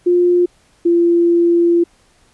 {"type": "tone pair in turn", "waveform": "sine", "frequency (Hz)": [353.4, 342.5], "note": ["F4", "F4"], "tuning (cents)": [21, -34], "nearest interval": "minor second", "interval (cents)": 55, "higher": "first", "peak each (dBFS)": -9, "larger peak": "neither", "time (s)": [[0.06, 0.46], [0.85, 1.84]], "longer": "second", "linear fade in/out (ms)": 10, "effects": ["pink hiss -54 dBFS RMS until 2.33 s", "resampled to 24000 Hz"]}